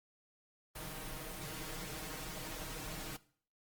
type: noise with comb filter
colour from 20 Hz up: pink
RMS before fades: -44 dBFS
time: 0.75-3.17 s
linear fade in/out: 10 ms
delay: 6.4 ms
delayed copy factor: +0.95
effects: noise-tail reverb RT60 0.5 s tail -19 dB re dry + Opus 32 kbps